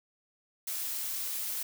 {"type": "noise", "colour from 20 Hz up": "blue", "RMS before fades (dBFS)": -35, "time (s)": [0.67, 1.63], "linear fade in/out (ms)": 5, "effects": []}